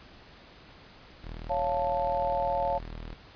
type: tone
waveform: sawtooth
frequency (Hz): 39.76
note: D#1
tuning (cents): +38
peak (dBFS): -34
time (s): 1.23-3.15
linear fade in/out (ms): 20
type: chord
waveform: sine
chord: Db augmented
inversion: none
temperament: equal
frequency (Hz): 554.4 / 698.5 / 880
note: Db5 / F5 / A5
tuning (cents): 0 / 0 / 0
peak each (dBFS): -30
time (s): 1.49-2.79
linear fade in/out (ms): 20
effects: pink hiss -52 dBFS RMS until 3.35 s + resampled to 11025 Hz